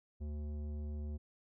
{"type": "tone with tanh clipping", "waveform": "sine", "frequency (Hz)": 74.4, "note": "D2", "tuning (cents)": 23, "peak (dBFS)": -40, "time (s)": [0.2, 1.18], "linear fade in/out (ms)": 20, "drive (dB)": 13, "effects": []}